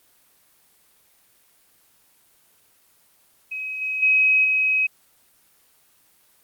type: tone with level steps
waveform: sine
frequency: 2540 Hz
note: D#7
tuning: 35 cents sharp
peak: -27 / -23 / -14 / -17 dBFS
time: 3.51-4.87 s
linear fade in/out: 10 ms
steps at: 3.81 / 4.02 / 4.44 s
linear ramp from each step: 10 ms
effects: white hiss -59 dBFS RMS until 6.43 s + Opus 24 kbps